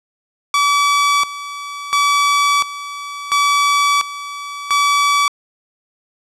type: tone with tremolo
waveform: sawtooth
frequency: 1147 Hz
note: D6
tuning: 41 cents flat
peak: -8 dBFS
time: 0.54-5.28 s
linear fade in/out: 2 ms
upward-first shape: square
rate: 0.72 Hz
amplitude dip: 80%
effects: low-pass 8000 Hz 12 dB/octave